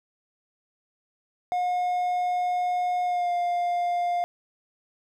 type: tone with pitch glide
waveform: triangle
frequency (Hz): 719 to 703.4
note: F#5 to F5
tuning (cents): -50 to +12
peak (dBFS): -21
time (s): 1.52-4.24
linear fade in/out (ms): 0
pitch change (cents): -38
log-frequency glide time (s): 3.04-3.32
effects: none